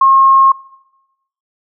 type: tone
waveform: sine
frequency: 1077 Hz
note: C6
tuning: 50 cents sharp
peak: -5 dBFS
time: 0.01-0.52 s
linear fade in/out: 5 ms
effects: noise-tail reverb RT60 0.9 s tail -20 dB re dry